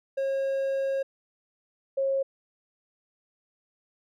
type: tone pair in turn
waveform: triangle / sine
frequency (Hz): 542 / 542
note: C#5 / C#5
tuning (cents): -39 / -39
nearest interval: unison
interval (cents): 0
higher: neither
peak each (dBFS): -23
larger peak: neither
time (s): 0.17-1.03 / 1.97-2.23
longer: first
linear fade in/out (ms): 10
effects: none